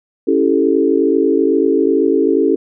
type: chord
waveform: sine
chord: A dominant seventh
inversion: first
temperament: equal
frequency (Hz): 277.2 / 329.6 / 392 / 440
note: C#4 / E4 / G4 / A4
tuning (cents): 0 / 0 / 0 / 0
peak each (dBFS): -16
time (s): 0.27-2.56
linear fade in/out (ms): 10
effects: none